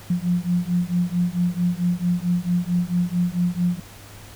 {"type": "beating tone pair", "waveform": "sine", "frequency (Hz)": [174.3, 178.8], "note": ["F3", "F3"], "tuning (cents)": [-3, 41], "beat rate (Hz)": 4.5, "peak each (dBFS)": -22, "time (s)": [0.1, 3.8], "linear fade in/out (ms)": 5, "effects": ["added 102 Hz sine -44 dBFS peak until 4.35 s", "pink hiss -44 dBFS RMS until 4.35 s"]}